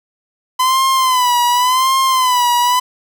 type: tone with vibrato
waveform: 45% pulse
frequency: 1013 Hz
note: B5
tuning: 44 cents sharp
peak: -11 dBFS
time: 0.59-2.8 s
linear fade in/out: 10 ms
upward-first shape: sine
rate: 0.9 Hz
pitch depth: 83 cents each way
effects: none